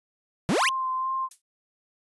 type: exponential sweep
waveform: 40% pulse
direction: up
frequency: 149.5 to 3195 Hz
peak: -20 dBFS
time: 0.49-0.69 s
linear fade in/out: 0 ms
type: tone with vibrato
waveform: sine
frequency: 1046.5 Hz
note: C6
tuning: in tune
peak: -25 dBFS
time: 0.58-1.29 s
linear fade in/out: 50 ms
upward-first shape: sine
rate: 2.2 Hz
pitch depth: 17 cents each way
type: noise with exponential decay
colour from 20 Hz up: violet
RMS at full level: -35 dBFS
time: 1.31-1.42 s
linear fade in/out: 5 ms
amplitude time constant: 23 ms
effects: resampled to 24000 Hz